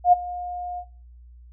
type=tone with ADSR envelope; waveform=sine; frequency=713 Hz; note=F5; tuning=36 cents sharp; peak=-9 dBFS; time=0.04-0.85 s; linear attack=84 ms; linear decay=19 ms; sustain=-20 dB; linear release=67 ms; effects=noise-tail reverb RT60 0.6 s tail -22 dB re dry + added 60 Hz sine -44 dBFS peak until 1.52 s